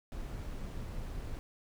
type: noise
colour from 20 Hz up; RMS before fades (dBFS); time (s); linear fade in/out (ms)
brown; -40; 0.12-1.39; 0
effects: none